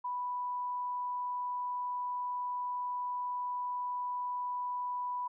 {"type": "tone", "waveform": "sine", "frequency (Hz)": 987.8, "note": "B5", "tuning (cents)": 0, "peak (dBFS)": -33, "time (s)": [0.04, 5.28], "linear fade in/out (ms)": 10, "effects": []}